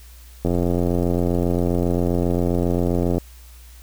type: click train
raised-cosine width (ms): 2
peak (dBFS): -8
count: 240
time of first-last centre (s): 0.45-3.181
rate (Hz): 87.5
effects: added 60 Hz sine -41 dBFS peak until 3.82 s + white hiss -50 dBFS RMS until 3.82 s

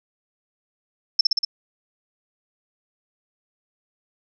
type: tone with echo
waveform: sine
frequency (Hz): 5310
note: E8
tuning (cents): +12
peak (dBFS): -11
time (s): 1.19-1.21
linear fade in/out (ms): 5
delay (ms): 60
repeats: 4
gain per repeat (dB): -2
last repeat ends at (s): 1.45
effects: none

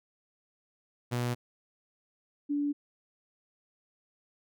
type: tone pair in turn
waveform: sawtooth / sine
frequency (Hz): 121.6 / 289.2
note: B2 / D4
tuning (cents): -26 / -27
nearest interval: octave + minor third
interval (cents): 1499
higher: second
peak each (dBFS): -25 / -27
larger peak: first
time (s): 1.11-1.35 / 2.49-2.73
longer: neither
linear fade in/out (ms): 20
effects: none

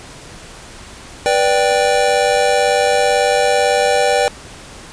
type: chord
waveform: square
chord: G major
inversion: first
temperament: just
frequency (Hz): 490 / 588 / 784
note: B4 / D5 / G5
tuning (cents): -14 / +2 / 0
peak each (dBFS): -17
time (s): 1.26-4.28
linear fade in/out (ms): 0
effects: pink hiss -36 dBFS RMS until 4.92 s + resampled to 22050 Hz

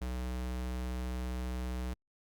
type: tone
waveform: square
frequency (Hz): 62.5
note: B1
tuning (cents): +21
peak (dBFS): -35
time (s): 0.01-1.94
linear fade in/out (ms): 10
effects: Opus 48 kbps

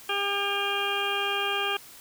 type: harmonic tone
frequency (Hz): 401.4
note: G4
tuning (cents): +41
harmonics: 1 / 2 / 3 / 4 / 6 / 7 / 8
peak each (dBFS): -33 / -33 / -33 / -33 / -33 / -33 / -33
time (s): 0.09-1.77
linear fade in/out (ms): 5
effects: white hiss -48 dBFS RMS until 2 s

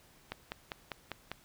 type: click train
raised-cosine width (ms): 0.3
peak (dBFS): -21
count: 6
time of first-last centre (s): 0.32-1.316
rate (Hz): 5.02
effects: pink hiss -62 dBFS RMS until 1.44 s

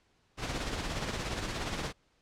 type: noise with tremolo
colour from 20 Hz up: pink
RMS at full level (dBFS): -33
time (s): 0.37-1.93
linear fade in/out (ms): 50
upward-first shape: sine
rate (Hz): 17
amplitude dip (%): 45
effects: pink hiss -70 dBFS RMS until 2.21 s + low-pass 6000 Hz 12 dB/octave

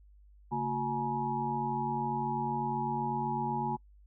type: tone cluster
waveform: sine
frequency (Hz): 140.7 / 228.5 / 364.5 / 847 / 955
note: C#3 / A#3 / F#4 / G#5 / A#5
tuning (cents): +26 / -34 / -26 / +34 / +42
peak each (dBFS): -38 / -37 / -40 / -33 / -37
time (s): 0.51-3.77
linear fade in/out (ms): 20
effects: noise-tail reverb RT60 0.1 s tail -26 dB re dry + added 50 Hz sine -55 dBFS peak until 4.06 s

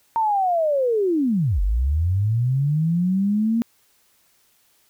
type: linear two-way sweep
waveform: sine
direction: down then up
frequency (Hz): 920 to 44.2 to 234.1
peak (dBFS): -17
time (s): 0.16-3.62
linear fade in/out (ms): 0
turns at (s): 1.61
effects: white hiss -61 dBFS RMS until 4.89 s

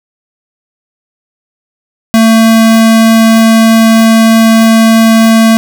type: tone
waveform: square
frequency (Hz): 224.6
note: A3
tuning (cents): +36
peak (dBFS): -3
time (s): 2.14-5.57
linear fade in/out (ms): 0
effects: none

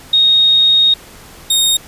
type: tone pair in turn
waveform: sine / sawtooth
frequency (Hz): 3729 / 3710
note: A#7 / A#7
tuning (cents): 0 / -9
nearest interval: unison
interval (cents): 9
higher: first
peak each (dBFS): -7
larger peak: neither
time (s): 0.13-0.94 / 1.5-1.77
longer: first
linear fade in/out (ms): 5
effects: pink hiss -38 dBFS RMS until 1.87 s + resampled to 32000 Hz

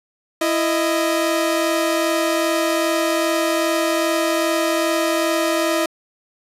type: tone pair together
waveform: sawtooth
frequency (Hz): 332.4 / 622.3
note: E4 / D#5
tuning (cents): +15 / 0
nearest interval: major seventh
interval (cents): 1085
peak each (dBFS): -16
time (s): 0.41-5.86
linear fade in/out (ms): 5
effects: resampled to 32000 Hz

